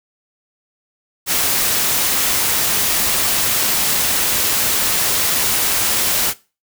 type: noise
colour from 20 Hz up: white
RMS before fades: -17 dBFS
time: 1.26-6.34 s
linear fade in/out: 50 ms
effects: noise-tail reverb RT60 0.3 s tail -19 dB re dry